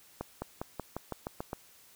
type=accelerating click train; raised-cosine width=1 ms; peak=-21 dBFS; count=9; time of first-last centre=0.21-1.531 s; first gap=210 ms; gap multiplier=0.93; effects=white hiss -59 dBFS RMS until 1.95 s